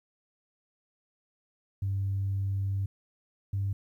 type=tone pair in turn; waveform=sine; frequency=98 / 98.74 Hz; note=G2 / G2; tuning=0 / +13 cents; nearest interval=unison; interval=13 cents; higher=second; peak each=-26 dBFS; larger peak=neither; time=1.82-2.86 / 3.53-3.73 s; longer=first; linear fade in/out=5 ms; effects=tanh soft clip ceiling -23 dBFS + 11-bit